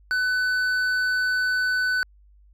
sine tone with hard clipping, 1500 Hz, F#6, 23 cents sharp, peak -22 dBFS, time 0.11-2.03 s, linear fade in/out 0 ms, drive 6 dB, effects added 50 Hz sine -51 dBFS peak until 2.53 s

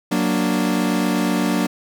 40% pulse chord, Gb augmented, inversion none, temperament equal, 185 / 233.1 / 293.7 Hz, Gb3 / Bb3 / D4, 0 / 0 / 0 cents, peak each -21 dBFS, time 0.11-1.67 s, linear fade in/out 10 ms, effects none

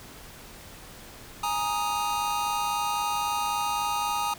square chord, Ab suspended second, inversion none, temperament just, 830.6 / 934.4 / 1245.9 Hz, Ab5 / Bb5 / Eb6, 0 / +4 / +2 cents, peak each -31 dBFS, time 1.43-4.34 s, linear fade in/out 5 ms, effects pink hiss -46 dBFS RMS until 4.38 s

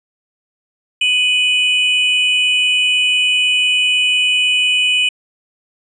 triangle tone pair together, 2498 / 2968 Hz, D#7 / F#7, +6 / +5 cents, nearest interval minor third, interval 299 cents, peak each -13 dBFS, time 1.01-5.09 s, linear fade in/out 5 ms, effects resampled to 22050 Hz

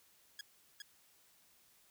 15% pulse tone with echo, 1661.2 Hz, G#6, in tune, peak -37 dBFS, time 0.39-0.41 s, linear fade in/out 2 ms, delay 410 ms, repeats 1, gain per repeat -2 dB, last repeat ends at 0.82 s, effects white hiss -68 dBFS RMS until 1.9 s

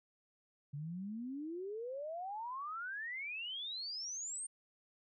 sine exponential sweep, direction up, 138.8 to 8870 Hz, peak -40 dBFS, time 0.73-4.47 s, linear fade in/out 10 ms, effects none

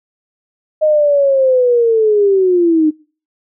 sine linear sweep, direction down, 623 to 302.1 Hz, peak -8 dBFS, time 0.81-2.91 s, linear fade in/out 20 ms, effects noise-tail reverb RT60 0.4 s tail -25 dB re dry

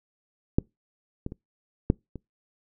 clicks, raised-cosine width 3 ms, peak -7 / -18 / -24 / -6 / -24 dBFS, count 5, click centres 0.585 / 1.264 / 1.321 / 1.901 / 2.157 s, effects noise-tail reverb RT60 0.2 s tail -26 dB re dry

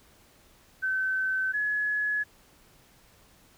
sine tone pair in turn, 1532 / 1694.6 Hz, G6 / G#6, -40 / +34 cents, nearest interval major second, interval 174 cents, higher second, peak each -25 dBFS, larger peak neither, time 0.82-1.53 / 1.53-2.24 s, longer neither, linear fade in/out 20 ms, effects pink hiss -59 dBFS RMS until 3.57 s

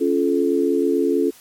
sine chord, Db augmented, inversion none, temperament just, 277.2 / 346.5 / 433.1 Hz, Db4 / F4 / A4, 0 / -14 / -27 cents, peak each -20 dBFS, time 0-1.31 s, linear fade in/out 20 ms, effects white hiss -48 dBFS RMS until 1.4 s + MP3 64 kbps

